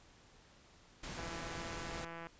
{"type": "noise", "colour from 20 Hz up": "pink", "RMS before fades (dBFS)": -45, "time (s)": [1.03, 2.05], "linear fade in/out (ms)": 5}
{"type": "click train", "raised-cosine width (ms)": 0.5, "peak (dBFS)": -32, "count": 183, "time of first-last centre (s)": [1.18, 2.27], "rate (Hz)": 167}
{"effects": ["pink hiss -63 dBFS RMS until 2.39 s", "resampled to 16000 Hz"]}